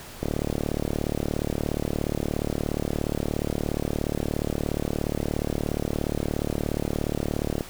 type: click train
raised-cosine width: 2 ms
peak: -12 dBFS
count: 274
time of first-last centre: 0.23-7.608 s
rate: 37 Hz
effects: pink hiss -42 dBFS RMS until 7.69 s